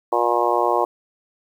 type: harmonic tone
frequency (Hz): 119.4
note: A#2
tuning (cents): +42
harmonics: 3 / 4 / 5 / 6 / 7 / 8 / 9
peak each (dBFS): -24 / -24 / -24 / -24 / -24 / -24 / -24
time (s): 0.12-0.85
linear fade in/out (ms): 5
effects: 8-bit